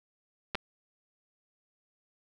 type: clicks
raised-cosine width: 0.3 ms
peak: -16 dBFS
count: 2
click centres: 0.548 / 0.553 s
effects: none